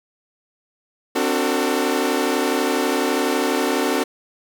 sawtooth chord, D dominant seventh, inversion third, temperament equal with one note detuned, 261.6 / 293.7 / 370 / 451.3 Hz, C4 / D4 / F#4 / A4, 0 / 0 / 0 / +44 cents, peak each -20 dBFS, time 1.15-4.04 s, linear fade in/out 10 ms, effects none

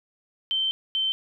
sine tone pair in turn, 3107 / 3096 Hz, G7 / G7, -16 / -22 cents, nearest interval unison, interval 6 cents, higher first, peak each -22 dBFS, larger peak neither, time 0.51-0.71 / 0.95-1.12 s, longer first, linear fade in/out 0 ms, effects none

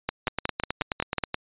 two click trains, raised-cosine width 0.3 ms, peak -10 / -9 dBFS, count 11 / 7, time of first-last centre 0.28-1.344 / 0.09-1.183 s, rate 9.4 / 5.49 Hz, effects resampled to 8000 Hz

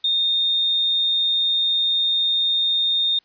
sine tone, 3662 Hz, A#7, 32 cents flat, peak -17 dBFS, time 0.04-3.19 s, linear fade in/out 5 ms, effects white hiss -61 dBFS RMS until 3.24 s + resampled to 11025 Hz

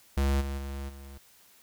square tone with level steps, 68.9 Hz, C#2, 10 cents flat, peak -24 / -32 / -35 / -44 dBFS, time 0.17-1.18 s, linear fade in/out 5 ms, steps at 0.4 / 0.57 / 0.88 s, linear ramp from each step 20 ms, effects white hiss -59 dBFS RMS until 1.62 s

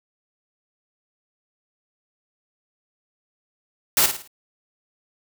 white noise with echo, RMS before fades -17 dBFS, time 3.97-4.06 s, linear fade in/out 2 ms, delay 54 ms, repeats 4, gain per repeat -8 dB, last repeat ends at 4.276 s, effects none

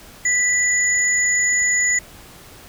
sine tone pair together, 1975.5 / 6911 Hz, B6 / A8, 0 / -32 cents, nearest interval octave + minor seventh, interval 2168 cents, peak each -18 dBFS, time 0.25-1.99 s, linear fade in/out 5 ms, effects pink hiss -43 dBFS RMS until 2.68 s

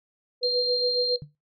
sine tone with tremolo, 493.9 Hz, B4, in tune, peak -21 dBFS, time 0.41-1.19 s, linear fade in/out 50 ms, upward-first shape sine, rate 7.2 Hz, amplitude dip 70%
sine tone, 4186 Hz, C8, in tune, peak -23 dBFS, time 0.43-1.16 s, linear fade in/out 2 ms
sine tone with exponential decay, 146.83 Hz, D3, in tune, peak -31 dBFS, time 1.22-1.35 s, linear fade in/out 0 ms, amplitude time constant 27 ms
effects noise-tail reverb RT60 0.2 s tail -19 dB re dry + MP3 48 kbps

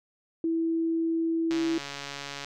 sine tone, 328.6 Hz, E4, 5 cents flat, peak -24 dBFS, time 0.44-1.78 s, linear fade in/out 2 ms
click train, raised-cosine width 0.2 ms, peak -19 dBFS, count 133, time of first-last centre 1.51-2.446 s, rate 141 Hz
effects none

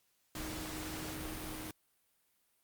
sine tone in noise, 311.9 Hz, D#4, 4 cents sharp, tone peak -45 dBFS, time 0.35-1.71 s, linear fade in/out 2 ms, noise pink, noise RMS -43 dBFS, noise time 0.35-1.71 s, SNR -5 dB, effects white hiss -75 dBFS RMS until 2.63 s + Opus 48 kbps

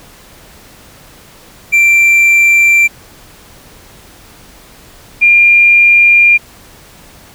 triangle / sine tone pair in turn, 2355 / 2400 Hz, D7 / D7, +4 / +37 cents, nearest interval unison, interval 33 cents, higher second, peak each -3 dBFS, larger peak neither, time 1.72-2.88 / 5.21-6.38 s, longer second, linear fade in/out 20 ms, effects pink hiss -39 dBFS RMS until 7.34 s

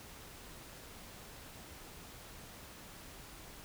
silence, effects pink hiss -52 dBFS RMS until 3.64 s

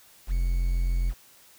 triangle tone with quantisation, 43.65 Hz, F1, in tune, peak -20 dBFS, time 0.27-1.14 s, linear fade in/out 50 ms, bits 8, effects white hiss -55 dBFS RMS until 1.58 s

